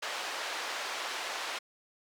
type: band-pass noise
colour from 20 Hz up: pink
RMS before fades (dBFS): -37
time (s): 0.02-1.59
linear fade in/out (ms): 10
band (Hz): 690 to 5200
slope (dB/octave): 12
effects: high-pass 300 Hz 12 dB/octave